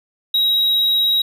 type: tone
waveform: triangle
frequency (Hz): 3829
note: A#7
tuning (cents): +46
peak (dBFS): -12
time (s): 0.34-1.22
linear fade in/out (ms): 5
effects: none

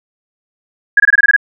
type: tone bursts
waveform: sine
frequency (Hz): 1661.2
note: G#6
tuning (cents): 0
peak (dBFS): -4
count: 8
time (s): 0.97-1.364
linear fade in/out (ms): 5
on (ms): 30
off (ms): 22
effects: none

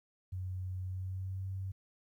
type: tone with pitch glide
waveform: sine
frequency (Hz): 92.5 to 95.49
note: F#2 to G2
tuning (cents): 0 to -45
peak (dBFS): -36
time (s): 0.32-1.72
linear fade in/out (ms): 10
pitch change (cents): +55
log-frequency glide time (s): 0.83-1.48
effects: 12-bit

